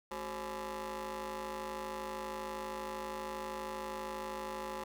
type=ring-modulated tone; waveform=20% pulse; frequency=159.4 Hz; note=D#3; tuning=42 cents sharp; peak=-31 dBFS; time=0.11-4.84 s; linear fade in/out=5 ms; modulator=691 Hz; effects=none